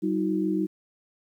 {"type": "tone cluster", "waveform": "sine", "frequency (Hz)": [191.6, 316, 363], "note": ["G3", "D#4", "F#4"], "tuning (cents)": [-39, 27, -33], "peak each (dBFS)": [-28, -25, -31], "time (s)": [0.02, 0.67], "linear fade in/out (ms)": 20, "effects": ["10-bit"]}